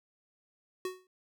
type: tone with exponential decay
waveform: square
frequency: 370 Hz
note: F#4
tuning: in tune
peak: -31 dBFS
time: 0.85-1.07 s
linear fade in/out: 2 ms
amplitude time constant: 46 ms
effects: none